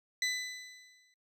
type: tone with exponential decay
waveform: 20% pulse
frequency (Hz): 2000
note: B6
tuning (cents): +21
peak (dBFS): -23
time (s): 0.22-1.14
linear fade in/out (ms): 2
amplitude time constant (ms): 200
effects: noise-tail reverb RT60 0.1 s tail -23 dB re dry + low-pass 10000 Hz 12 dB/octave